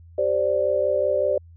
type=chord; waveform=sine; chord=G suspended fourth; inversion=none; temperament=just; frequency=392 / 522.7 / 588 Hz; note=G4 / C5 / D5; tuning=0 / -2 / +2 cents; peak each=-27 / -23 / -21 dBFS; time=0.18-1.38 s; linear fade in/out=5 ms; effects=added 84 Hz sine -44 dBFS peak until 1.56 s